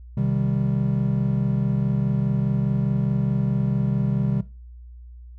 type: chord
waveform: triangle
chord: C minor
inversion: none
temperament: equal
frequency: 130.81 / 155.56 / 196 Hz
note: C3 / Eb3 / G3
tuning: 0 / 0 / 0 cents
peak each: -20 / -24 / -23 dBFS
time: 0.17-4.41 s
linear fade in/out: 5 ms
effects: noise-tail reverb RT60 0.3 s tail -18 dB re dry + added 60 Hz sine -39 dBFS peak until 5.38 s